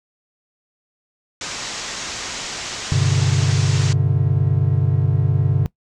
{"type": "low-pass noise", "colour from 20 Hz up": "white", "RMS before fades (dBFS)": -29, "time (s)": [1.41, 3.93], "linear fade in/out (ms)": 2, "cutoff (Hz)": 7300, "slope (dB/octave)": 48}
{"type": "chord", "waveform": "triangle", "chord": "G suspended fourth", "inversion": "none", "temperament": "equal with one note detuned", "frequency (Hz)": [98, 127.53, 146.83], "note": ["G2", "C3", "D3"], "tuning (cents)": [0, -44, 0], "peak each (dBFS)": -17, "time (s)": [2.92, 5.66], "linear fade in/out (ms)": 0}
{"effects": ["noise-tail reverb RT60 0.1 s tail -20 dB re dry"]}